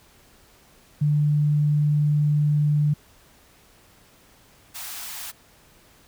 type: tone with vibrato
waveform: sine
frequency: 148.3 Hz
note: D3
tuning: 17 cents sharp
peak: -17 dBFS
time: 1.01-2.94 s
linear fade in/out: 10 ms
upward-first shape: sine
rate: 20 Hz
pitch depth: 10 cents each way
type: high-pass noise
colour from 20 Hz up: white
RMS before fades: -35 dBFS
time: 4.74-5.32 s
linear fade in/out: 20 ms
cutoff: 650 Hz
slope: 96 dB/octave
effects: pink hiss -55 dBFS RMS until 6.07 s